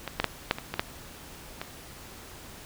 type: clicks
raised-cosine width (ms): 0.3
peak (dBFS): -16 / -8 / -7 / -6 / -19 / -15 / -8 / -17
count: 8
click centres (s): 0.077 / 0.2 / 0.243 / 0.511 / 0.585 / 0.74 / 0.795 / 1.615
effects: pink hiss -46 dBFS RMS until 2.65 s